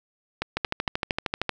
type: two click trains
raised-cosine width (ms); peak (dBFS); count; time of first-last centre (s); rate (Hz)
0.3; -10 / -9; 4 / 13; 0.42-1.108 / 0.57-1.493; 4.36 / 13
effects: none